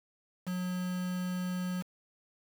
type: tone with quantisation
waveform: triangle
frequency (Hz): 181.5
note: F#3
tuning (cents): -33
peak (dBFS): -30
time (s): 0.46-1.83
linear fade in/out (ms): 20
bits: 7
effects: none